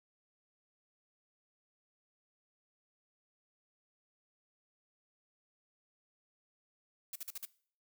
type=noise bursts; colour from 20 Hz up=blue; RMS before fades=-42 dBFS; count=5; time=7.13-7.452 s; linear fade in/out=2 ms; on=26 ms; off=48 ms; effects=noise-tail reverb RT60 0.5 s tail -20 dB re dry